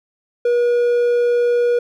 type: tone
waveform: triangle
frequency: 481.1 Hz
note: B4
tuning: 45 cents flat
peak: -11 dBFS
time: 0.45-1.79 s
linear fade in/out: 5 ms
effects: none